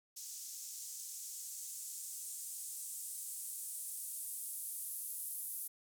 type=noise with band-pass filter sweep; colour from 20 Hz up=violet; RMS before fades=-45 dBFS; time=0.16-5.68 s; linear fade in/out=10 ms; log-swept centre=6200 to 11000 Hz; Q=1.9; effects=none